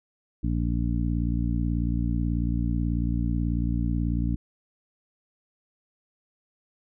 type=harmonic tone; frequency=58.27 Hz; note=A#1; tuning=in tune; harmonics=1 / 2 / 3 / 4 / 5; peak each=-26 / -29 / -31 / -32 / -33 dBFS; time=0.43-4.36 s; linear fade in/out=10 ms; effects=none